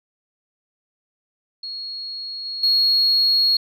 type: tone with level steps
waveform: sine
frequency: 4309 Hz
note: C#8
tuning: 50 cents flat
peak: -28 / -26 / -13 dBFS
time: 1.63-3.57 s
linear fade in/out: 5 ms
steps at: 2.45 / 2.63 s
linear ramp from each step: 5 ms
effects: tanh soft clip ceiling -10 dBFS